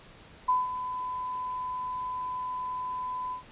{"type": "tone with ADSR envelope", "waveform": "sine", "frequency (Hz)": 1006, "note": "B5", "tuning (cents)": 32, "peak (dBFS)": -20, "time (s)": [0.48, 3.43], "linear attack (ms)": 11, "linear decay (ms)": 180, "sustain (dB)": -11, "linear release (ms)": 110, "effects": ["pink hiss -52 dBFS RMS until 3.51 s", "resampled to 8000 Hz"]}